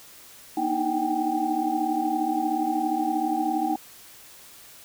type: tone cluster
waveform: sine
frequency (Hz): 239.3 / 302 / 314.7 / 763 / 800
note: A#3 / D4 / D#4 / G5 / G5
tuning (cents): +46 / +48 / +20 / -47 / +35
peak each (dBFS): -33 / -33 / -27 / -27 / -29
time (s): 0.57-3.76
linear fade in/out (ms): 5
effects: white hiss -48 dBFS RMS until 4.84 s